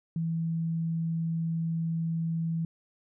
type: tone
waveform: sine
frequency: 164.4 Hz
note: E3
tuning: 4 cents flat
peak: -27 dBFS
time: 0.16-2.65 s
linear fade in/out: 2 ms
effects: none